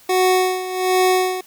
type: tone with tremolo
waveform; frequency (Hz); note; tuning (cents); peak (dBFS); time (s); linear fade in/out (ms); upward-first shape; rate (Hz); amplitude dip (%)
25% pulse; 370; F#4; 0; -9; 0.09-1.41; 5; sine; 1.3; 75
effects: white hiss -49 dBFS RMS until 1.46 s